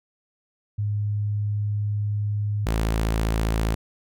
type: tone pair in turn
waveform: sine / sawtooth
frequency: 103.83 / 55 Hz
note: G#2 / A1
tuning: 0 / 0 cents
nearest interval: major seventh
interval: 1100 cents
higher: first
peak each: -22 / -17 dBFS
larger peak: second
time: 0.78-2.66 / 2.66-3.75 s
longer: first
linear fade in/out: 10 ms
effects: none